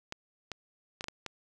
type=clicks; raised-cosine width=0.2 ms; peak=-20 dBFS; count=6; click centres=0.124 / 0.517 / 1.009 / 1.042 / 1.084 / 1.263 s; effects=none